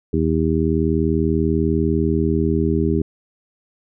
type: harmonic tone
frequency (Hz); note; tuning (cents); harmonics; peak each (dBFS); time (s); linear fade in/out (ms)
80.1; E2; -49; 1 / 2 / 3 / 4 / 5; -22 / -22 / -22 / -22 / -22; 0.13-3.02; 5
effects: none